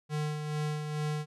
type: tone with tremolo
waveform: square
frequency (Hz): 151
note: D3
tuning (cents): +48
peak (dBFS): -30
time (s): 0.09-1.26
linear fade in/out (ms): 50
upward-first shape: sine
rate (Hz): 2.3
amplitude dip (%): 45
effects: low-pass 9000 Hz 12 dB/octave